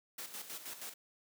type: noise with tremolo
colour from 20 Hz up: white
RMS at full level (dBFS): -44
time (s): 0.18-0.94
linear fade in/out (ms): 5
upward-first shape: square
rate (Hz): 6.3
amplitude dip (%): 60
effects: high-pass 200 Hz 12 dB/octave